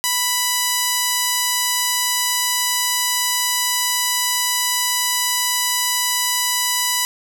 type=tone; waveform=5% pulse; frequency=987.8 Hz; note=B5; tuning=in tune; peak=-5 dBFS; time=0.04-7.05 s; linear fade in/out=0 ms; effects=none